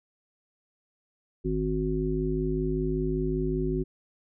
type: harmonic tone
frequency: 52.6 Hz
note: G#1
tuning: 23 cents sharp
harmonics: 1 / 3 / 5 / 7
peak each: -31 / -31 / -32 / -29 dBFS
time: 1.44-3.84 s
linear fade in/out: 20 ms
effects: none